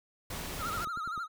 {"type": "noise", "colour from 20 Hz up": "pink", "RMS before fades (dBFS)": -39, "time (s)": [0.3, 0.85], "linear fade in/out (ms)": 5}
{"type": "tone with vibrato", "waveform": "triangle", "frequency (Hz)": 1318.5, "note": "E6", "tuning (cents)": 0, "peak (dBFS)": -32, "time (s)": [0.58, 1.28], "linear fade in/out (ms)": 50, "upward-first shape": "sine", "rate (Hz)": 13, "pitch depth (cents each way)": 110}
{"type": "click train", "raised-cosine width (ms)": 3, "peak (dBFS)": -34, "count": 6, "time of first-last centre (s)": [0.67, 1.177], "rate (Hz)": 9.86}
{"effects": []}